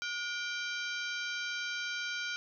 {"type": "harmonic tone with a mistuned harmonic", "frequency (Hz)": 784, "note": "G5", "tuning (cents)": 0, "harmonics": [2, 3, 4, 5, 6, 7, 8], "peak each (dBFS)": [-37, -41, -43, -45, -47, -48, -49], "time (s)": [0.02, 2.36], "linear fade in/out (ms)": 0, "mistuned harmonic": 2, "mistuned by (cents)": -150, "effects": []}